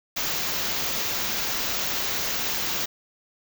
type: band-stop noise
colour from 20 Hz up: white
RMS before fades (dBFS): -27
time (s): 0.16-2.86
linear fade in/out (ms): 10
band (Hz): 7100 to 14000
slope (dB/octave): 96
effects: none